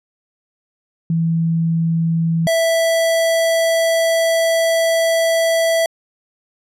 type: tone pair in turn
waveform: sine / square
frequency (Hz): 164.81 / 659.2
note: E3 / E5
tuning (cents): 0 / 0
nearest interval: 2 octaves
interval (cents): 2400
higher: second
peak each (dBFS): -14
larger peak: neither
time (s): 1.1-2.47 / 2.47-5.86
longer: second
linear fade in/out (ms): 2
effects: resampled to 32000 Hz